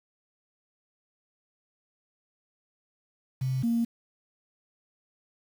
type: tone pair in turn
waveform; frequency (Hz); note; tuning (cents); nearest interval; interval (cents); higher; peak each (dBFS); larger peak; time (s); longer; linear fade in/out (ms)
sine; 130.6 / 232.7; C3 / A#3; -3 / -3; minor seventh; 1000; second; -25 / -22; second; 3.41-3.63 / 3.63-3.85; neither; 10
effects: tanh soft clip ceiling -18 dBFS + 8-bit